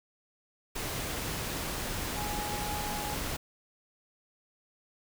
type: tone in noise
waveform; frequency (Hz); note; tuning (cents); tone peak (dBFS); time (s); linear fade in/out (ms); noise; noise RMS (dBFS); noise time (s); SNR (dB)
sine; 833; G#5; +5; -37; 2.16-3.15; 10; pink; -35; 0.75-3.37; -5
effects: none